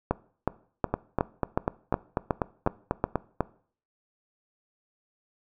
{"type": "two click trains", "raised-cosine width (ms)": 1, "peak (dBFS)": [-9, -10], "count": [10, 10], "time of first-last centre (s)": [[0.11, 3.407], [0.94, 3.157]], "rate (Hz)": [2.73, 4.06], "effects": ["noise-tail reverb RT60 0.5 s tail -20 dB re dry"]}